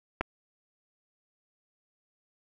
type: clicks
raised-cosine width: 0.5 ms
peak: -13 / -21 dBFS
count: 2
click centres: 0.21 / 0.213 s
effects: none